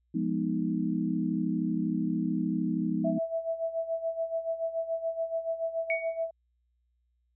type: chord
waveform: sine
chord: F half-diminished seventh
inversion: none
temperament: equal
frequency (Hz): 174.61 / 207.7 / 246.9 / 311.1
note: F3 / Ab3 / Cb4 / Eb4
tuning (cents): 0 / 0 / 0 / 0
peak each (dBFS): -32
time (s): 0.14-3.19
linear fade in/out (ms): 10
type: tone with tremolo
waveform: sine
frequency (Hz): 658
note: E5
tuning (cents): -3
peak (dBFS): -26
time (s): 3.04-6.31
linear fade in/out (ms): 10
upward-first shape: sine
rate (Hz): 7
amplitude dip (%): 75
type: tone with exponential decay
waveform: sine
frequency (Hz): 2239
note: C#7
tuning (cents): +17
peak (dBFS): -25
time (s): 5.9-6.24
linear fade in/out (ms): 1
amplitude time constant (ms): 73
effects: added 60 Hz sine -70 dBFS peak until 7.35 s